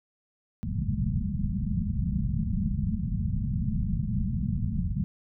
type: low-pass noise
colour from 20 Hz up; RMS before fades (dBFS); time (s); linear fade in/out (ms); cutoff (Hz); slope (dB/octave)
white; -28; 0.63-5.04; 0; 220; 96
effects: none